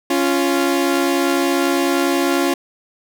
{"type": "tone pair together", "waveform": "sawtooth", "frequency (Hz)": [277.5, 347.6], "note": ["C#4", "F4"], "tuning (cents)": [2, -8], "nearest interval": "major third", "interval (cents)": 390, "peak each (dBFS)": -14, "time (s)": [0.1, 2.54], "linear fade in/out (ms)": 5, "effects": []}